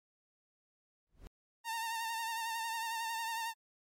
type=noise with exponential growth; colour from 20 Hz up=brown; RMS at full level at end=-45 dBFS; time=1.07-1.27 s; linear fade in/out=0 ms; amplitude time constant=42 ms
type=tone with vibrato; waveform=sawtooth; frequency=911 Hz; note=A#5; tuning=40 cents flat; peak=-32 dBFS; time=1.64-3.54 s; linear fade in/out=50 ms; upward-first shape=sine; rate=11 Hz; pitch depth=39 cents each way
effects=MP3 64 kbps